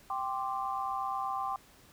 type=chord; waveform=sine; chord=G suspended fourth; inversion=none; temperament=equal; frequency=784 / 1046.5 / 1174.7 Hz; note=G5 / C6 / D6; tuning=0 / 0 / 0 cents; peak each=-35 / -36 / -37 dBFS; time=0.1-1.56 s; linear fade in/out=2 ms; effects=pink hiss -59 dBFS RMS until 1.92 s